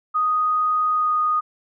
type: tone with pitch glide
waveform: sine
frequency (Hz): 1244.5 to 1236.6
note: D#6 to D#6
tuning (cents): 0 to -11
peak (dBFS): -17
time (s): 0.14-1.41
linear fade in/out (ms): 20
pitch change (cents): -11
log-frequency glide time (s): 0.92-1.13
effects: none